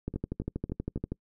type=two click trains; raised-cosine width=3 ms; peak=-24 / -19 dBFS; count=4 / 14; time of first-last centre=0.14-0.976 / 0.08-1.12 s; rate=3.59 / 12.5 Hz; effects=noise-tail reverb RT60 0.1 s tail -26 dB re dry